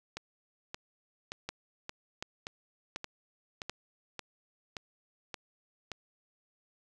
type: two click trains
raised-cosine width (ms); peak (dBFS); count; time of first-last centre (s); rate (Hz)
0.2; -19 / -21; 4 / 11; 1.49-3.696 / 0.17-5.917; 1.36 / 1.74
effects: none